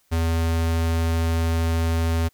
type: tone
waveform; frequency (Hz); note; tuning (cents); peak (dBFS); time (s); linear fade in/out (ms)
square; 82.41; E2; 0; -20; 0.11-2.29; 20
effects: white hiss -64 dBFS RMS until 2.33 s